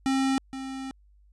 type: tone pair in turn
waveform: square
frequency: 267.6 / 266.1 Hz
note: C4 / C4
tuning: +39 / +29 cents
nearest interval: unison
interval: 10 cents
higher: first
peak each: -23 / -34 dBFS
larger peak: first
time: 0.06-0.38 / 0.53-0.91 s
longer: second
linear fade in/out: 0 ms
effects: added 50 Hz sine -55 dBFS peak until 1.32 s + resampled to 22050 Hz